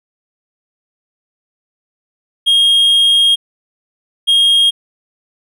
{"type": "tone pair in turn", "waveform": "triangle", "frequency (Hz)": [3248, 3248], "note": ["G#7", "G#7"], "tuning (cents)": [-39, -39], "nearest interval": "unison", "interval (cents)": 0, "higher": "neither", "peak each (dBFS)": -6, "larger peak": "neither", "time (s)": [[2.46, 3.36], [4.27, 4.71]], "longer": "first", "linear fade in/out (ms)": 20, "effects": []}